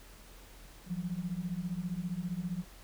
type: beating tone pair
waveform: sine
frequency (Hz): 169.2 / 184.2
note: E3 / F#3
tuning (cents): +45 / -7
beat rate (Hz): 15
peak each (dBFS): -37 / -36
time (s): 0.86-2.65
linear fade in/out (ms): 50
effects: added 43 Hz sine -53 dBFS peak until 2.83 s + pink hiss -56 dBFS RMS until 2.83 s